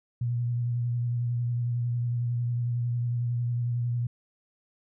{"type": "tone with vibrato", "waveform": "sine", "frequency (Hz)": 120.2, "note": "B2", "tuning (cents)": -46, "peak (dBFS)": -25, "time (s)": [0.21, 4.07], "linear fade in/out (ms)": 5, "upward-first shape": "sine", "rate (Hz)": 11, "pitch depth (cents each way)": 23, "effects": []}